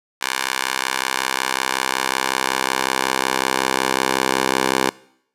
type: tone with high-pass filter sweep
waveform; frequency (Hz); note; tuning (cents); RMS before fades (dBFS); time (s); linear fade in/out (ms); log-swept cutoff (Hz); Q
10% pulse; 65.41; C2; 0; -21; 0.21-4.9; 10; 1300 to 470; 0.8
effects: noise-tail reverb RT60 0.7 s tail -22 dB re dry + low-pass 12000 Hz 12 dB/octave